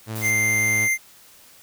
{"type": "tone with vibrato", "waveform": "sawtooth", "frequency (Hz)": 110, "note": "A2", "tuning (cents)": 0, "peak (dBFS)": -24, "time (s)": [0.06, 0.89], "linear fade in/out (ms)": 50, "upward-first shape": "sine", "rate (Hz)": 5.2, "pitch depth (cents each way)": 13}
{"type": "noise", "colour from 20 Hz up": "blue", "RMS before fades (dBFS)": -34, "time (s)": [0.15, 0.31], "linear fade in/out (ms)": 10}
{"type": "tone", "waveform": "square", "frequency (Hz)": 2093, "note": "C7", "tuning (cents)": 0, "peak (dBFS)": -19, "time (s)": [0.21, 0.98], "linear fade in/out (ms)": 50}
{"effects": ["white hiss -50 dBFS RMS until 1.62 s"]}